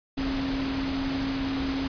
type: tone in noise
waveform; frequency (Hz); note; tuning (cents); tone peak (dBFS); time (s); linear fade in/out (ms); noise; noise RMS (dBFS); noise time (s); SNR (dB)
sine; 270; C#4; -45; -27; 0.17-1.88; 10; pink; -33; 0.17-1.88; +3
effects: resampled to 11025 Hz